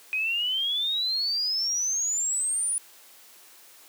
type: exponential sweep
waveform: sine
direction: up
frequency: 2489 to 9790 Hz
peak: -24 dBFS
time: 0.13-2.78 s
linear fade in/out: 0 ms
effects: white hiss -52 dBFS RMS until 3.88 s + high-pass 300 Hz 12 dB/octave